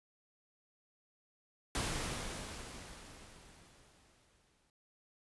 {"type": "noise with exponential decay", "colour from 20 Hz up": "pink", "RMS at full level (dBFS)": -35, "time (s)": [1.75, 4.7], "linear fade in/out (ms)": 1, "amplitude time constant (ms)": 640, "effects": ["resampled to 24000 Hz"]}